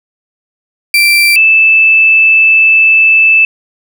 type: tone pair in turn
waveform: 35% pulse / sine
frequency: 2349 / 2632 Hz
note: D7 / E7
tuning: 0 / -3 cents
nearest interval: major second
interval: 197 cents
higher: second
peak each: -3 dBFS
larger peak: neither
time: 0.94-1.36 / 1.36-3.45 s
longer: second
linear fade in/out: 2 ms
effects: none